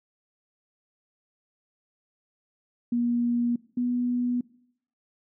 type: tone pair in turn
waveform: sine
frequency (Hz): 239 / 245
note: A#3 / B3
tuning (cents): +43 / -14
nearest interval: unison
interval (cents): 43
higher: second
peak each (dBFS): -22 / -23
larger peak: first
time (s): 2.92-3.56 / 3.77-4.41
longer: neither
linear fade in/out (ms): 5
effects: noise-tail reverb RT60 0.7 s tail -22 dB re dry